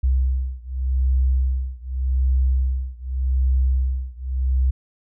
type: beating tone pair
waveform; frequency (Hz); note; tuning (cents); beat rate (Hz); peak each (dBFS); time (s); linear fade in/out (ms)
sine; 64.3 / 65.15; C2 / C2; -30 / -7; 0.85; -20 / -21; 0.03-4.71; 10
effects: none